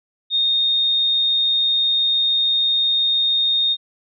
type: tone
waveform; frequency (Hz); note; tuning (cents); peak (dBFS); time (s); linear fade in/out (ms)
sine; 3687; A#7; -20; -15; 0.3-3.77; 50
effects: none